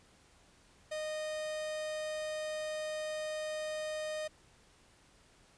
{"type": "tone", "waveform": "45% pulse", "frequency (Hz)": 617, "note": "D#5", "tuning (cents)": -15, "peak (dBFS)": -36, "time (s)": [0.91, 4.28], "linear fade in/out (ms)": 10, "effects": ["pink hiss -64 dBFS RMS until 5.57 s", "resampled to 22050 Hz"]}